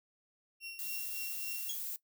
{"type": "tone with tremolo", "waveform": "35% pulse", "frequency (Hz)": 2735, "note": "F7", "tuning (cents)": -37, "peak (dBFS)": -39, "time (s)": [0.6, 1.72], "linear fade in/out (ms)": 50, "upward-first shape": "triangle", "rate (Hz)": 3.6, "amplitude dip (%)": 80}
{"type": "noise", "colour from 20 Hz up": "violet", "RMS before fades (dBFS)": -40, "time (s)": [0.79, 1.96], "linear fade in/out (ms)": 0}
{"type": "tone with exponential decay", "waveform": "25% pulse", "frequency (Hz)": 3322, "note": "G#7", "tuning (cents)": 0, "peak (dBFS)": -31, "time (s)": [1.69, 1.83], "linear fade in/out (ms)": 5, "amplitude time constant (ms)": 30}
{"effects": ["noise-tail reverb RT60 0.1 s tail -18 dB re dry"]}